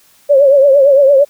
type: tone with vibrato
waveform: sine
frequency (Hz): 554.4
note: C#5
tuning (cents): 0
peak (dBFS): -4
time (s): 0.29-1.25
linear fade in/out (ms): 20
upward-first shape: triangle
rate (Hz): 8.8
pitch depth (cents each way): 100
effects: white hiss -49 dBFS RMS until 1.29 s